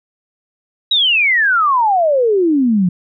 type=exponential sweep; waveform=sine; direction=down; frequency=3900 to 171.5 Hz; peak=-10 dBFS; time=0.91-2.89 s; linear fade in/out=5 ms; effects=none